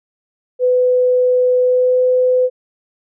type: tone with pitch glide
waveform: sine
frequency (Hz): 501 to 505.4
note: B4 to B4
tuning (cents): +25 to +40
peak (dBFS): -10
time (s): 0.59-2.5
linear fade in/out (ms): 50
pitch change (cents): +15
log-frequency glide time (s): 1.6-2.02
effects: none